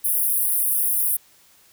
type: high-pass noise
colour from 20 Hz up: pink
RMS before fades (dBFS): -21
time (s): 0.04-1.17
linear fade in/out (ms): 10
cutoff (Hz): 9500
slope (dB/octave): 96
effects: white hiss -55 dBFS RMS until 1.72 s